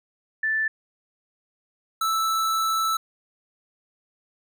sine / square tone pair in turn, 1760 / 1317.4 Hz, A6 / E6, 0 / -1 cents, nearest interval perfect fourth, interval 501 cents, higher first, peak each -21 / -22 dBFS, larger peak first, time 0.43-0.68 / 2.01-2.97 s, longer second, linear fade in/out 5 ms, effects none

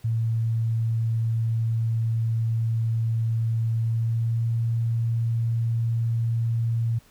sine tone with pitch glide, 113.6 to 115.32 Hz, A#2 to A#2, -44 to -18 cents, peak -21 dBFS, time 0.04-6.99 s, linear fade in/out 10 ms, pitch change +26 cents, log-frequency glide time 3.77-4.46 s, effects pink hiss -57 dBFS RMS until 7.1 s

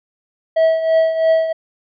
triangle tone with tremolo, 647 Hz, E5, 32 cents flat, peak -7 dBFS, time 0.56-1.53 s, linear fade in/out 10 ms, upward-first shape triangle, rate 3 Hz, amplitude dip 70%, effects resampled to 11025 Hz

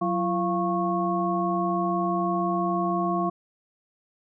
sine tone cluster, 183.3 / 340.6 / 695 / 1099 Hz, F#3 / F4 / F5 / C#6, -16 / -43 / -9 / -15 cents, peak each -28 dBFS, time 0.01-3.3 s, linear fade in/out 10 ms, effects none

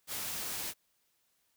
white noise, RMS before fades -38 dBFS, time 0.07-0.74 s, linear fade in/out 50 ms, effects white hiss -75 dBFS RMS until 1.56 s

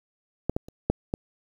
clicks, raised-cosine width 2 ms, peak -10 / -12 / -29 / -7 / -13 dBFS, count 5, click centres 0.496 / 0.565 / 0.685 / 0.9 / 1.139 s, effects 8-bit

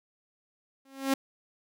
sawtooth tone with exponential growth, 270 Hz, C#4, 45 cents flat, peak -17 dBFS, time 0.85-1.14 s, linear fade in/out 5 ms, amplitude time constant 62 ms, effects none

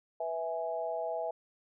sine chord, E major, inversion second, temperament equal with one note detuned, 493.9 / 653.9 / 830.6 Hz, B4 / E5 / G#5, 0 / -14 / 0 cents, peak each -39 / -34 / -39 dBFS, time 0.2-1.31 s, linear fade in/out 5 ms, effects none

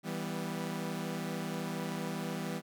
sawtooth chord, E minor, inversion none, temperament equal with one note detuned, 163.2 / 196 / 246.9 Hz, E3 / G3 / B3, -17 / 0 / 0 cents, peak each -35 / -35 / -37 dBFS, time 0.03-2.62 s, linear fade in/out 50 ms, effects none

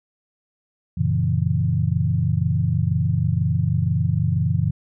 sine chord, F# dominant seventh, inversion none, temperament equal, 92.5 / 116.54 / 138.59 / 164.81 Hz, F#2 / A#2 / C#3 / E3, 0 / 0 / 0 / 0 cents, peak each -23 dBFS, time 0.97-4.71 s, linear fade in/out 10 ms, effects none

